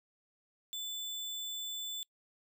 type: tone with sample-and-hold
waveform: sine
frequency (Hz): 3500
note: A7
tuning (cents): -10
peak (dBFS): -37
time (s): 0.73-2.03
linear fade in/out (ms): 0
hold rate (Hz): 11025
effects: noise-tail reverb RT60 0.1 s tail -25 dB re dry